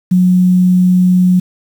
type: tone with quantisation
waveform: sine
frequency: 182 Hz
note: F#3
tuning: 28 cents flat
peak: -6 dBFS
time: 0.11-1.4 s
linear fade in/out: 10 ms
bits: 6
effects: none